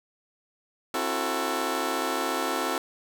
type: chord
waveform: 15% pulse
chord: F# half-diminished seventh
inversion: second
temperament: just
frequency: 266.4 / 333 / 370 / 444 Hz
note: C4 / E4 / F#4 / A4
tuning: +31 / +18 / 0 / +16 cents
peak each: -26 dBFS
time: 0.94-2.78 s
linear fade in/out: 2 ms
effects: none